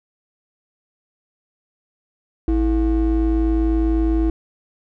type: ring-modulated tone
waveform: triangle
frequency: 190 Hz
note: F#3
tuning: 46 cents sharp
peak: -10 dBFS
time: 2.48-4.3 s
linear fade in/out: 2 ms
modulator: 136 Hz
effects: none